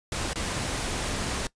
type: noise with dropouts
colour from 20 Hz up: pink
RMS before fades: -30 dBFS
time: 0.12-1.47 s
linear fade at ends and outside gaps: 2 ms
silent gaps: 0.333-0.357 s
effects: noise-tail reverb RT60 0.1 s tail -20 dB re dry + resampled to 22050 Hz